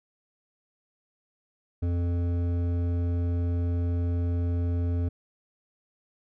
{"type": "tone with hard clipping", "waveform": "sine", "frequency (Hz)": 86.8, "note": "F2", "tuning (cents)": -10, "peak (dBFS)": -26, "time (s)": [1.82, 5.09], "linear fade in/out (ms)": 10, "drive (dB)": 11, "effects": []}